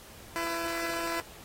10% pulse tone pair together, 335 / 501.9 Hz, E4 / B4, +28 / +28 cents, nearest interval perfect fifth, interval 700 cents, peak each -23 / -31 dBFS, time 0.36-1.2 s, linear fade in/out 0 ms, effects pink hiss -50 dBFS RMS until 1.44 s + AAC 48 kbps

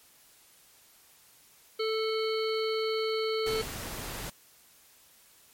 harmonic tone, 440 Hz, A4, in tune, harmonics 1 / 3 / 5 / 7 / 9 / 10, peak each -28 / -38 / -40 / -41 / -44 / -38 dBFS, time 1.79-3.62 s, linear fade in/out 10 ms
pink noise, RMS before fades -38 dBFS, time 3.46-4.3 s, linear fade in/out 5 ms
effects white hiss -59 dBFS RMS until 5.53 s + MP3 64 kbps

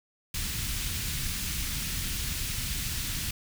pink band-stop noise, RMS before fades -32 dBFS, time 0.34-3.31 s, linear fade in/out 5 ms, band 150 to 2400 Hz, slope 12 dB/octave, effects none

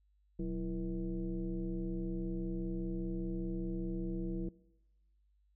sine tone with frequency modulation, 182.4 Hz, F#3, 24 cents flat, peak -34 dBFS, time 0.39-4.49 s, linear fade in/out 5 ms, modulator 150 Hz, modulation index 1.3, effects noise-tail reverb RT60 1.0 s tail -22 dB re dry + added 50 Hz sine -68 dBFS peak until 5.55 s

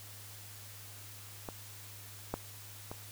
clicks, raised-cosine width 1 ms, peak -25 / -19 / -27 dBFS, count 3, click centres 1.488 / 2.34 / 2.915 s, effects added 102 Hz sine -52 dBFS peak until 3.11 s + white hiss -51 dBFS RMS until 3.11 s

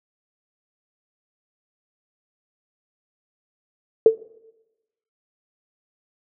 sine tone with exponential decay, 446 Hz, A4, 23 cents sharp, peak -4 dBFS, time 4.06-4.18 s, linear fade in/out 2 ms, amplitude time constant 26 ms, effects noise-tail reverb RT60 1.0 s tail -21 dB re dry

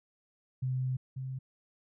sine tone pair in turn, 129 / 131.18 Hz, C3 / C3, -24 / +5 cents, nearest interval unison, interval 29 cents, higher second, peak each -29 / -35 dBFS, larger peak first, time 0.62-0.97 / 1.16-1.39 s, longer first, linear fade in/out 10 ms, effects none

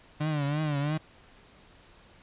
35% pulse tone with vibrato, 148.2 Hz, D3, 16 cents sharp, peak -25 dBFS, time 0.2-0.98 s, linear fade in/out 10 ms, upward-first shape triangle, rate 3 Hz, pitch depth 110 cents each way, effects pink hiss -56 dBFS RMS until 2.22 s + resampled to 8000 Hz

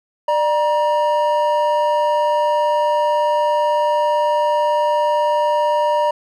triangle tone pair together, 597 / 947.7 Hz, D5 / A#5, +28 / +28 cents, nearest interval minor sixth, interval 800 cents, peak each -15 dBFS, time 0.28-6.11 s, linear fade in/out 5 ms, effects none

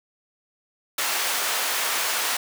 pink high-pass noise, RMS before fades -25 dBFS, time 0.98-2.37 s, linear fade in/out 5 ms, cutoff 900 Hz, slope 12 dB/octave, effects none

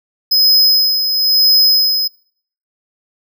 square tone with tremolo, 5070 Hz, D#8, 32 cents sharp, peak -7 dBFS, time 0.31-2.08 s, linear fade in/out 10 ms, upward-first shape sine, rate 1 Hz, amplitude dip 55%, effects noise-tail reverb RT60 0.6 s tail -25 dB re dry

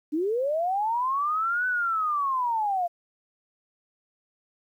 sine linear two-way sweep, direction up then down, 286.3 to 1510 to 679 Hz, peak -23 dBFS, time 0.12-2.88 s, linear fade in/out 20 ms, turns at 1.67 s, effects 10-bit

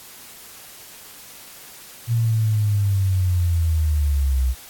sine linear sweep, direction down, 117.9 to 61.74 Hz, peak -16 dBFS, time 2.07-4.55 s, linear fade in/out 50 ms, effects white hiss -42 dBFS RMS until 4.69 s + AAC 64 kbps

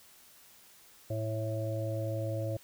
harmonic tone, 110 Hz, A2, in tune, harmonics 1 / 3 / 5 / 6, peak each -33 / -41 / -37 / -42 dBFS, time 1.1-2.57 s, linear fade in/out 5 ms, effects white hiss -58 dBFS RMS until 2.63 s

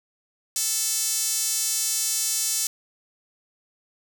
sawtooth tone with high-pass filter, 440 Hz, A4, in tune, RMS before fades -25 dBFS, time 0.56-2.67 s, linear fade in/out 2 ms, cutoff 6600 Hz, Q 1.6, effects none

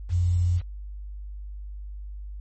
sine tone with quantisation, 88.1 Hz, F2, 16 cents sharp, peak -19 dBFS, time 0.09-0.62 s, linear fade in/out 50 ms, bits 8, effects added 50 Hz sine -34 dBFS peak until 2.4 s + MP3 32 kbps

